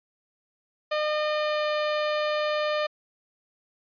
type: tone with pitch glide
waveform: sawtooth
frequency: 607 to 603.5 Hz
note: D#5 to D5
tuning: -43 to +47 cents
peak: -20 dBFS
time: 0.91-2.87 s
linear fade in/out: 10 ms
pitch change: -10 cents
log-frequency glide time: 1.3-1.67 s
effects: resampled to 11025 Hz